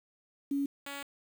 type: tone pair in turn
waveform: sine / 5% pulse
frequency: 280 / 281.3 Hz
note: C#4 / C#4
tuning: +18 / +26 cents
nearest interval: unison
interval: 8 cents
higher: second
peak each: -28 dBFS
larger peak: neither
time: 0.51-0.66 / 0.86-1.03 s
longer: second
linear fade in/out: 5 ms
effects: 9-bit